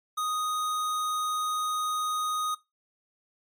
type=tone; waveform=square; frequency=1244.5 Hz; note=D#6; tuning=in tune; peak=-28 dBFS; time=0.17-2.55 s; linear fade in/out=10 ms; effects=noise-tail reverb RT60 0.2 s tail -18 dB re dry + MP3 64 kbps